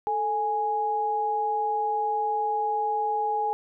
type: tone pair together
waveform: sine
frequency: 439.3 / 830.6 Hz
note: A4 / G#5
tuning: -3 / 0 cents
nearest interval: major seventh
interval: 1103 cents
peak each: -31 / -24 dBFS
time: 0.07-3.53 s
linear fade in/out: 0 ms
effects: none